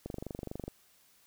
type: click train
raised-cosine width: 2 ms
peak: -25 dBFS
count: 16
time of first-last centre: 0.06-0.68 s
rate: 24.2 Hz
effects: white hiss -65 dBFS RMS until 1.26 s